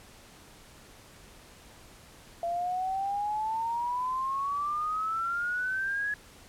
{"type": "exponential sweep", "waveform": "sine", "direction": "up", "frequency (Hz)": [677, 1691], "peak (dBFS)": -28, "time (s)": [2.43, 6.14], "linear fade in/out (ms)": 2, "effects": ["pink hiss -53 dBFS RMS until 6.48 s", "low-pass 12000 Hz 12 dB/octave"]}